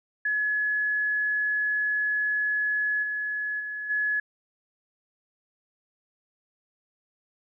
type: tone with level steps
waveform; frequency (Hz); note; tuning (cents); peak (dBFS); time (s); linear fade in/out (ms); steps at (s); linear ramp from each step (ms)
sine; 1698; G#6; +38; -23 / -27 / -31 / -23; 0.25-4.2; 5; 3.02 / 3.59 / 3.89; 20
effects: none